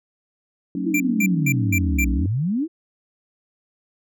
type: chord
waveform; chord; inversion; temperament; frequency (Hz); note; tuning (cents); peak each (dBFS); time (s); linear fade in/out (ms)
sine; D# half-diminished seventh; first; equal with one note detuned; 185 / 225.3 / 277.2 / 311.1; F#3 / A3 / C#4 / D#4; 0 / +41 / 0 / 0; -27 / -31 / -26 / -31; 0.75-2.26; 2
type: exponential two-way sweep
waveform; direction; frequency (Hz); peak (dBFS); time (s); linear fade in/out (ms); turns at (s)
sine; down then up; 349 to 57.7 to 349; -19; 0.84-2.68; 50; 2.11
type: tone bursts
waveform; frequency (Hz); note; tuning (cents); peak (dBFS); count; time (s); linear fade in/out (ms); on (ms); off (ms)
square; 2358; D7; +6; -20; 5; 0.94-2.045; 5; 61; 200
effects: none